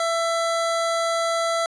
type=tone; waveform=25% pulse; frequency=667 Hz; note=E5; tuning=20 cents sharp; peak=-17 dBFS; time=0-1.66 s; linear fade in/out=2 ms; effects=resampled to 22050 Hz